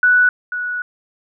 sine tone pair in turn, 1480 / 1468.9 Hz, F#6 / F#6, 0 / -13 cents, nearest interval unison, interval 13 cents, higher first, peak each -9 / -20 dBFS, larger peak first, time 0.03-0.29 / 0.52-0.82 s, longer second, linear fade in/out 2 ms, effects none

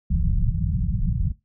pink low-pass noise, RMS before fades -22 dBFS, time 0.1-1.32 s, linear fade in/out 10 ms, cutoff 190 Hz, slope 96 dB/octave, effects noise-tail reverb RT60 0.2 s tail -18 dB re dry

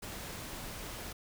pink noise, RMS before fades -43 dBFS, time 0.02-1.13 s, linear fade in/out 10 ms, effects none

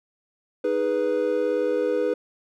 triangle chord, G# minor, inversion second, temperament equal with one note detuned, 312 / 415.3 / 493.9 Hz, D#4 / G#4 / B4, +5 / 0 / 0 cents, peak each -27 / -24 / -21 dBFS, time 0.64-2.14 s, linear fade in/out 5 ms, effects none

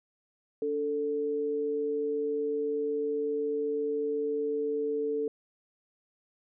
sine tone pair together, 288.5 / 443 Hz, D4 / A4, -31 / +12 cents, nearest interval perfect fifth, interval 743 cents, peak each -36 / -28 dBFS, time 0.62-5.28 s, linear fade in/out 2 ms, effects none

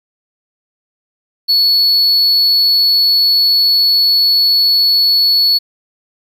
triangle tone, 4407 Hz, C#8, 11 cents flat, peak -7 dBFS, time 1.48-5.59 s, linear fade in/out 20 ms, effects 8-bit

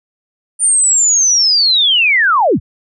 sine linear sweep, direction down, 9170 to 44.84 Hz, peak -8 dBFS, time 0.59-2.6 s, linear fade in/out 50 ms, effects none

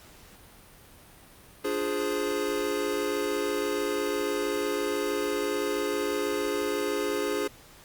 square chord, D half-diminished seventh, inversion none, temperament equal, 293.7 / 349.2 / 415.3 / 523.3 Hz, D4 / F4 / Ab4 / C5, 0 / 0 / 0 / 0 cents, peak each -35 / -35 / -30 / -35 dBFS, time 1.64-7.48 s, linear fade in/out 10 ms, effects pink hiss -52 dBFS RMS until 7.84 s + Opus 48 kbps

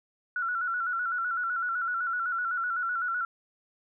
sine tone with vibrato, 1411 Hz, F6, 17 cents sharp, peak -27 dBFS, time 0.36-3.25 s, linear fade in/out 2 ms, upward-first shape square, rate 7.9 Hz, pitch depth 66 cents each way, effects none

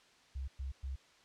sine tone bursts, 66.9 Hz, C2, 39 cents sharp, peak -37 dBFS, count 3, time 0.35-0.96 s, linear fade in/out 10 ms, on 130 ms, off 110 ms, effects white hiss -64 dBFS RMS until 1.24 s + low-pass 5000 Hz 12 dB/octave

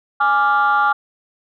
sine chord, D diminished, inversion second, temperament equal, 830.6 / 1174.7 / 1396.9 Hz, Ab5 / D6 / F6, 0 / 0 / 0 cents, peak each -16 dBFS, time 0.2-0.93 s, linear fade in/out 10 ms, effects tanh soft clip ceiling -7 dBFS

